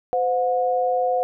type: tone pair together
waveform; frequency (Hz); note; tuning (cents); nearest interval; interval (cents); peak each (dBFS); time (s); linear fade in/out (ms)
sine; 512.1 / 723; C5 / F#5; -37 / -40; tritone; 597; -21; 0.13-1.23; 0
effects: none